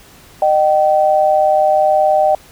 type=tone pair together; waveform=sine; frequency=611.1 / 770 Hz; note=D#5 / G5; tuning=-31 / -31 cents; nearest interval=major third; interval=400 cents; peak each=-12 dBFS; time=0.42-2.35 s; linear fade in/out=2 ms; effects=pink hiss -43 dBFS RMS until 2.51 s